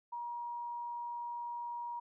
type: tone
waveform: sine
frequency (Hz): 952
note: A#5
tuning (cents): +36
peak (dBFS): -38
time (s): 0.12-2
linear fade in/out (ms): 10
effects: none